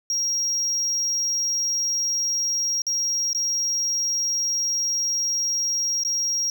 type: tone with dropouts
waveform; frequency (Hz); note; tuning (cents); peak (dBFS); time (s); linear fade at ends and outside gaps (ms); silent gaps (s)
triangle; 5620; F8; +10; -20; 0.1-6.5; 1; 2.819-2.867 / 3.331-3.348 / 6.035-6.049
effects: none